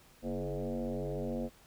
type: tone with frequency modulation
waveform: sine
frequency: 140 Hz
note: C#3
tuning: 18 cents sharp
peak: -33 dBFS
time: 0.22-1.5 s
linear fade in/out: 50 ms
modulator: 93.9 Hz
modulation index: 5.1
effects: pink hiss -61 dBFS RMS until 1.66 s